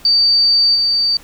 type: tone with level steps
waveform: sine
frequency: 4615 Hz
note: D8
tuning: 31 cents flat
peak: -9 / -12 dBFS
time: 0.05-1.17 s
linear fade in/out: 2 ms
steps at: 0.74 s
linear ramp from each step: 20 ms
effects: pink hiss -43 dBFS RMS until 1.23 s